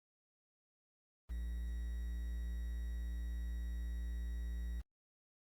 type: tone with quantisation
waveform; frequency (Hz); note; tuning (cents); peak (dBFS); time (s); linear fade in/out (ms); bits
triangle; 58.27; A#1; 0; -36; 1.29-4.82; 20; 10
effects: Opus 32 kbps